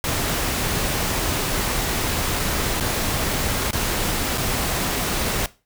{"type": "noise with dropouts", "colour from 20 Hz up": "pink", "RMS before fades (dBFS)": -23, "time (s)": [0.04, 5.46], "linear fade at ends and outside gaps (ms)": 1, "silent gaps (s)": [[2.8, 2.807], [3.709, 3.731], [4.376, 4.38]], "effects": ["noise-tail reverb RT60 0.3 s tail -18 dB re dry"]}